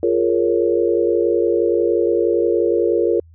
sine chord, Bb minor seventh, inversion second, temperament equal, 349.2 / 415.3 / 466.2 / 554.4 Hz, F4 / Ab4 / Bb4 / Db5, 0 / 0 / 0 / 0 cents, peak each -18 / -21 / -18 / -23 dBFS, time 0.03-3.2 s, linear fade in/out 2 ms, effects added 82 Hz sine -43 dBFS peak until 3.34 s

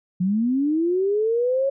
sine linear sweep, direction up, 174.61 to 554.4 Hz, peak -18 dBFS, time 0.2-1.7 s, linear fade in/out 10 ms, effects none

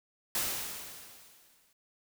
white noise with exponential decay, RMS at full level -30 dBFS, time 0.35-1.73 s, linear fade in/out 2 ms, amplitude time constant 300 ms, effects none

